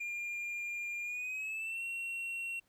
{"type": "tone with pitch glide", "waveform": "triangle", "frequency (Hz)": [2404, 2730], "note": ["D7", "F7"], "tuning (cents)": [40, -40], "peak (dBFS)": -35, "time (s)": [0, 2.6], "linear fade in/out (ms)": 10, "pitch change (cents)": 220, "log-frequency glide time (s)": [1.02, 1.83], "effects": ["pink hiss -74 dBFS RMS until 2.68 s"]}